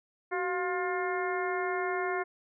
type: harmonic tone with a mistuned harmonic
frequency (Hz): 354.7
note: F4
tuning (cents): +27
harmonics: 1 / 2 / 3 / 4 / 5 / 6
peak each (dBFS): -32 / -35 / -37 / -38 / -39 / -40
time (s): 0.31-2.24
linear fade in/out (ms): 20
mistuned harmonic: 1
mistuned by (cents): +94
effects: none